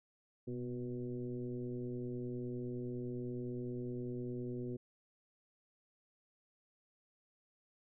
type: tone with frequency modulation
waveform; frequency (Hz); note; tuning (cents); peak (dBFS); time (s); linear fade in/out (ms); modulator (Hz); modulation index
sine; 246.9; B3; 0; -38; 0.47-4.77; 10; 121; 1.4
effects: none